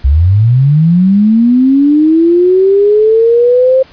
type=linear sweep; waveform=sine; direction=up; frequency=62.8 to 530 Hz; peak=-4 dBFS; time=0.04-3.83 s; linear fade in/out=10 ms; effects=pink hiss -40 dBFS RMS until 3.92 s + resampled to 11025 Hz